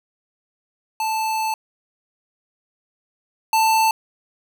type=tone pair in turn; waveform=square; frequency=879 / 885.6 Hz; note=A5 / A5; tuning=-2 / +11 cents; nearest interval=unison; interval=13 cents; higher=second; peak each=-21 / -15 dBFS; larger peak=second; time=1-1.54 / 3.53-3.91 s; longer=first; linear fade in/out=2 ms; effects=none